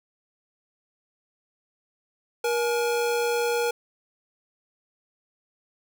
square tone pair together, 474.8 / 846 Hz, A#4 / G#5, +32 / +32 cents, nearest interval minor seventh, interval 1000 cents, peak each -24 / -31 dBFS, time 2.44-3.71 s, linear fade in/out 5 ms, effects none

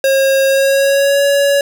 square tone with pitch glide, 540 to 563.3 Hz, C#5 to C#5, -45 to +28 cents, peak -10 dBFS, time 0.04-1.61 s, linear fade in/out 2 ms, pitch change +73 cents, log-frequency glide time 0.47-1.23 s, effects none

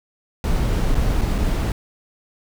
brown noise with dropouts, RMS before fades -19 dBFS, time 0.44-1.72 s, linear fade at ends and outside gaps 1 ms, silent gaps 0.946-0.952 / 1.212-1.216 / 1.382-1.385 s, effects none

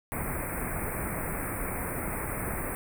pink band-stop noise, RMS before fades -33 dBFS, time 0.12-2.75 s, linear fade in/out 0 ms, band 2400 to 8400 Hz, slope 96 dB/octave, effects none

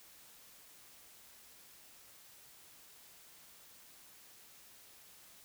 silence, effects white hiss -59 dBFS RMS until 5.44 s

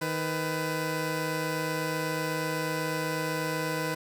15% pulse tone pair together, 157.4 / 500.3 Hz, D#3 / B4, +20 / +22 cents, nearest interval octave + minor sixth, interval 2002 cents, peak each -25 dBFS, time 0.01-3.95 s, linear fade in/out 10 ms, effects none

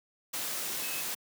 sine tone in noise, 2584 Hz, E7, 35 cents flat, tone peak -41 dBFS, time 0.82-1.02 s, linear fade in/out 10 ms, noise white, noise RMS -35 dBFS, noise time 0.33-1.15 s, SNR -9 dB, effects high-pass 150 Hz 12 dB/octave

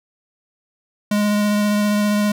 square tone with vibrato, 207.7 Hz, G#3, in tune, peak -16 dBFS, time 1.11-2.32 s, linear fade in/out 5 ms, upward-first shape triangle, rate 15 Hz, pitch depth 14 cents each way, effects none

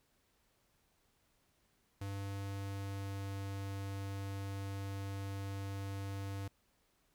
square tone with pitch glide, 99 to 98.43 Hz, G2 to G2, +18 to +8 cents, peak -40 dBFS, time 2.01-6.48 s, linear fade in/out 5 ms, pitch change -10 cents, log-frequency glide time 2.24-3.32 s, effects pink hiss -75 dBFS RMS until 7.14 s

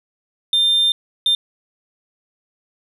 sine tone bursts at uneven times, 3600 Hz, A7, 39 cents sharp, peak -10 dBFS, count 2, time 0.53-0.92 / 1.26-1.35 s, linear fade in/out 2 ms, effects tanh soft clip ceiling -12 dBFS

